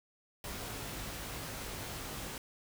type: noise with comb filter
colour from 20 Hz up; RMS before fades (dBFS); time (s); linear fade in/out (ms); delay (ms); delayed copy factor
pink; -42; 0.44-2.38; 2; 19; +0.5
effects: none